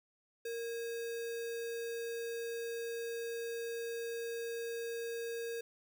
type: tone with sample-and-hold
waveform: sine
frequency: 464.4 Hz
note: A#4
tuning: 7 cents flat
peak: -37 dBFS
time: 0.45-5.61 s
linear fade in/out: 5 ms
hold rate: 2100 Hz
effects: none